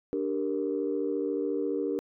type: chord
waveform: sine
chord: G minor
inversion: second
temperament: equal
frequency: 293.7 / 392 / 466.2 Hz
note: D4 / G4 / Bb4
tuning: 0 / 0 / 0 cents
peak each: -31 dBFS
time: 0.13-1.99 s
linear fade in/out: 0 ms
effects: tanh soft clip ceiling -18 dBFS